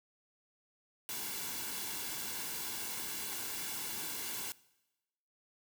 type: noise with comb filter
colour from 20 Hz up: white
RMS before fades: -40 dBFS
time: 1.09-4.52 s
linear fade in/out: 0 ms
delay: 1.6 ms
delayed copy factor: -0.55
effects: noise-tail reverb RT60 1.0 s tail -21 dB re dry